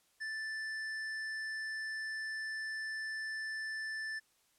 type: tone with hard clipping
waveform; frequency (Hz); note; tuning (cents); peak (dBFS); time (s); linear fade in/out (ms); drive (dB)
sine; 1760; A6; 0; -39; 0.2-4.2; 20; 8
effects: white hiss -72 dBFS RMS until 4.58 s + low-pass 12000 Hz 12 dB/octave